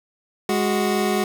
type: tone pair together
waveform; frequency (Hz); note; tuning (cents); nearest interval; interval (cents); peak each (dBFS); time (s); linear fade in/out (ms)
25% pulse; 207.1 / 370; G#3 / F#4; -5 / 0; minor seventh; 1005; -18; 0.49-1.24; 2
effects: none